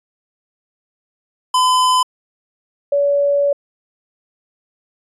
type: tone pair in turn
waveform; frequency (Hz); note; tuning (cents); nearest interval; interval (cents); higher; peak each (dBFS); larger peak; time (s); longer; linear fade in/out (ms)
square / sine; 1014 / 569.1; B5 / C#5; +45 / +45; minor seventh; 1000; first; -12; neither; 1.54-2.03 / 2.92-3.53; second; 5
effects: resampled to 24000 Hz